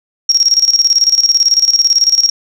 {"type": "tone with tremolo", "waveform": "sine", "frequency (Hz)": 5588, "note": "F8", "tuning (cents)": 0, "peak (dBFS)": -5, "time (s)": [0.29, 2.3], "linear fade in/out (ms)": 5, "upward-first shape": "square", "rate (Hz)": 18, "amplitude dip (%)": 75, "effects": []}